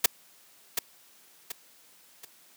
white noise with echo, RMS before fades -19 dBFS, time 0.04-0.06 s, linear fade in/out 5 ms, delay 730 ms, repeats 3, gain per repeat -8 dB, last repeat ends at 2.25 s, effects white hiss -58 dBFS RMS until 2.56 s + high-pass 150 Hz 12 dB/octave

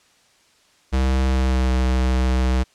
square tone with pitch glide, 65.4 to 63.8 Hz, C2 to C2, 0 to -43 cents, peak -17 dBFS, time 0.92-2.64 s, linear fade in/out 20 ms, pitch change -43 cents, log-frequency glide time 1.25-1.7 s, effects white hiss -57 dBFS RMS until 2.74 s + low-pass 7000 Hz 12 dB/octave

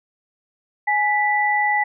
sine tone pair together, 835.7 / 1974 Hz, G#5 / B6, +11 / -1 cents, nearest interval octave + minor third, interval 1488 cents, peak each -19 dBFS, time 0.87-1.84 s, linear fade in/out 10 ms, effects none

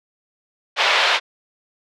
white band-pass noise, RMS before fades -17 dBFS, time 0.76-1.2 s, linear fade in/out 50 ms, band 530 to 3700 Hz, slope 24 dB/octave, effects none

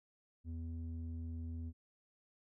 square tone with low-pass filter, 81.7 Hz, E2, 15 cents flat, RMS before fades -43 dBFS, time 0.44-1.73 s, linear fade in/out 50 ms, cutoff 190 Hz, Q 6.1, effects none

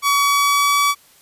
sawtooth tone with pitch glide, 1133 to 1142.9 Hz, C#6 to D6, +37 to -47 cents, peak -10 dBFS, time 0.02-0.95 s, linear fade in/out 50 ms, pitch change +16 cents, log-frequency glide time 0.19-0.78 s, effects white hiss -51 dBFS RMS until 1.21 s + resampled to 32000 Hz

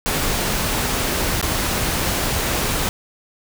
pink noise with dropouts, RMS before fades -21 dBFS, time 0.06-2.89 s, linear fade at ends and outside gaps 0 ms, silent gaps 1.413-1.427 s, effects none

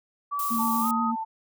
sine tone with pitch glide, 1150 to 1254.1 Hz, D6 to D#6, -37 to +13 cents, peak -26 dBFS, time 0.31-1.12 s, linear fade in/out 20 ms, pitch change +150 cents, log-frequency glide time 0.8-0.87 s
violet noise, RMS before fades -33 dBFS, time 0.39-0.91 s, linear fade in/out 2 ms
sine tone with vibrato, 230 Hz, A#3, 23 cents flat, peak -26 dBFS, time 0.5-1.16 s, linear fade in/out 20 ms, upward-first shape triangle, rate 8.2 Hz, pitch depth 29 cents each way
sine tone, 888 Hz, A5, 16 cents sharp, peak -28 dBFS, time 0.58-1.25 s, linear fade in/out 20 ms
effects none

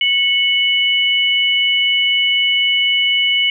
sine tone pair together, 2204 / 2960 Hz, C#7 / F#7, -11 / 0 cents, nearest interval perfect fourth, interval 511 cents, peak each -16 / -14 dBFS, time 0.01-3.5 s, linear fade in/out 2 ms, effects none

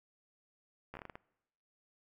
slowing click train, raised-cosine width 0.5 ms, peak -30 dBFS, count 8, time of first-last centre 0.94-1.155 s, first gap 13 ms, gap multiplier 1.28, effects noise-tail reverb RT60 0.9 s tail -23 dB re dry

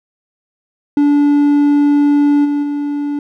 triangle tone with level steps, 289.4 Hz, D4, 25 cents flat, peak -6 / -11 / -14 dBFS, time 0.97-3.19 s, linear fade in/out 2 ms, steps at 2.44 / 2.62 s, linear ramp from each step 20 ms, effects none

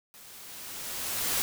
white noise with level ramp, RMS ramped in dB -51 to -27 dBFS, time 0.14-1.42 s, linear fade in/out 0 ms, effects none

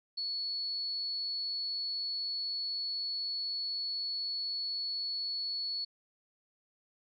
sine tone, 4404 Hz, C#8, 12 cents flat, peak -33 dBFS, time 0.17-5.85 s, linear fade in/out 10 ms, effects none

